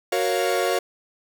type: chord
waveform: 45% pulse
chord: Gb major seventh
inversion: none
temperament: equal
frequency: 370 / 466.2 / 554.4 / 698.5 Hz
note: Gb4 / Bb4 / Db5 / F5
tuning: 0 / 0 / 0 / 0 cents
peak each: -26 dBFS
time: 0.12-0.79 s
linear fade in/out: 5 ms
effects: none